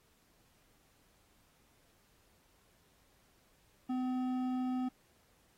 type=tone with hard clipping; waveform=triangle; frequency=254.4 Hz; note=C4; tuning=48 cents flat; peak=-34 dBFS; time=3.89-4.89 s; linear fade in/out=10 ms; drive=12 dB; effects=pink hiss -70 dBFS RMS until 5.57 s + AAC 48 kbps